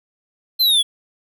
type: linear sweep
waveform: square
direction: down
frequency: 4173 to 3322 Hz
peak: -13 dBFS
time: 0.59-0.83 s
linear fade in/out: 20 ms
effects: none